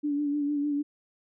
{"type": "tone with vibrato", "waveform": "sine", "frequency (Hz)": 290.4, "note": "D4", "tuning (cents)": -19, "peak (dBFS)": -25, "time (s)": [0.03, 0.83], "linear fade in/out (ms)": 20, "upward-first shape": "sine", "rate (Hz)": 6.6, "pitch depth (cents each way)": 34, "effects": []}